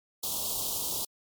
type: band-stop noise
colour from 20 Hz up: white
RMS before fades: -32 dBFS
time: 0.23-1.05 s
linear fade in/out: 5 ms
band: 1100 to 3100 Hz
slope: 48 dB/octave
effects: MP3 96 kbps